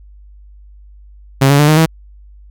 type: tone with pitch steps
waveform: sawtooth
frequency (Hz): 136 / 141.94 / 148.14 / 154.61 / 161.36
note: C#3 / C#3 / D3 / D#3 / E3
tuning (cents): -33 / +41 / +15 / -11 / -37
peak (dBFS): -3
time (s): 1.41-1.86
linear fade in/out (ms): 10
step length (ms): 90
effects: added 50 Hz sine -37 dBFS peak until 2.5 s